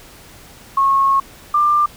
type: tone pair in turn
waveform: sine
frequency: 1092 / 1190.4 Hz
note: C#6 / D6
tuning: -26 / +23 cents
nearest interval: minor second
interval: 149 cents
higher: second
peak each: -11 dBFS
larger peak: neither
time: 0.77-1.2 / 1.54-1.86 s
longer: first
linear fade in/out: 5 ms
effects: pink hiss -42 dBFS RMS until 1.96 s